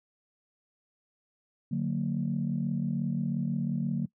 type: chord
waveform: sine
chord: D augmented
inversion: none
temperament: just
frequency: 146.83 / 183.54 / 229.4 Hz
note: D3 / F#3 / A#3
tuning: 0 / -14 / -28 cents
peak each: -31 dBFS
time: 1.71-4.06 s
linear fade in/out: 10 ms
effects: noise-tail reverb RT60 0.1 s tail -22 dB re dry + tanh soft clip ceiling -19 dBFS